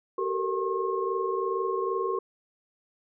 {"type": "tone cluster", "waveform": "sine", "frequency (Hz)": [383.2, 447.1, 469.5, 1077], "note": ["G4", "A4", "A#4", "C6"], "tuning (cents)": [-39, 28, 12, 50], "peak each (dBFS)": [-29, -33, -34, -31], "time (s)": [0.18, 2.19], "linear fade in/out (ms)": 5, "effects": []}